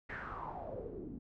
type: noise with low-pass filter sweep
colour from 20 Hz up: pink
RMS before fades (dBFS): -44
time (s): 0.09-1.19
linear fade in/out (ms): 10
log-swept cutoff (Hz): 1900 to 250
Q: 6
effects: none